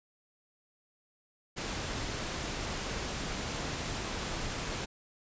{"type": "noise", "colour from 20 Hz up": "pink", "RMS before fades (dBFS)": -36, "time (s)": [1.56, 4.86], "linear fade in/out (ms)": 20, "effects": ["resampled to 16000 Hz"]}